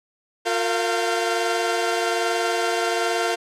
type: tone cluster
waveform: sawtooth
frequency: 355.1 / 457.6 / 689 / 1560 Hz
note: F4 / A#4 / F5 / G6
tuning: +29 / -32 / -24 / -9 cents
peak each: -23 / -21 / -21 / -27 dBFS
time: 0.45-3.36 s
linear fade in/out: 20 ms
effects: low-pass 9000 Hz 12 dB/octave